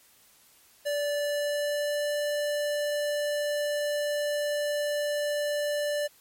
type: tone with pitch glide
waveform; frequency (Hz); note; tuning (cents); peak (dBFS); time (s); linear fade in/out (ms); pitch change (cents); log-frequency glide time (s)
square; 582 to 587.7; D5 to D5; -16 to +1; -27; 0.85-6.08; 20; +17; 1.12-2.16
effects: white hiss -59 dBFS RMS until 6.2 s + MP3 64 kbps